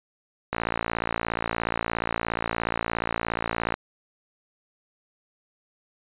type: click train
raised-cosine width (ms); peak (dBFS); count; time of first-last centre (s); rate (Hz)
0.5; -10; 184; 0.53-3.741; 57
effects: resampled to 8000 Hz